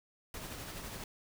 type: noise with tremolo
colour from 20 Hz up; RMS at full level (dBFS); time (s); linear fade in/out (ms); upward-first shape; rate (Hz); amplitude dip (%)
pink; -43; 0.34-1.04; 2; sine; 12; 30
effects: none